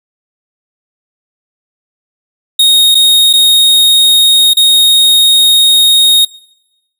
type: tone with dropouts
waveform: 45% pulse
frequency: 3729 Hz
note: A#7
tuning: in tune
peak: -4 dBFS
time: 2.59-6.25 s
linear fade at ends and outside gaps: 5 ms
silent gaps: 2.947-2.951 / 3.33-3.335 / 4.535-4.569 s
effects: noise-tail reverb RT60 1.0 s tail -23 dB re dry